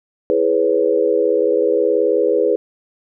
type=chord; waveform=sine; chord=C# minor seventh; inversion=first; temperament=equal; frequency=329.6 / 415.3 / 493.9 / 554.4 Hz; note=E4 / G#4 / B4 / C#5; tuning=0 / 0 / 0 / 0 cents; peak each=-22 / -17 / -16 / -22 dBFS; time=0.3-2.56 s; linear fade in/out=0 ms; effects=none